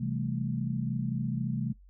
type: chord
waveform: sine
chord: A minor seventh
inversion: first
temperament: equal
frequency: 130.81 / 164.81 / 196 / 220 Hz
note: C3 / E3 / G3 / A3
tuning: 0 / 0 / 0 / 0 cents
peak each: -32 / -36 / -37 / -34 dBFS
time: 0-1.73 s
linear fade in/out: 10 ms
effects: noise-tail reverb RT60 0.1 s tail -17 dB re dry + added 47 Hz sine -52 dBFS peak until 1.89 s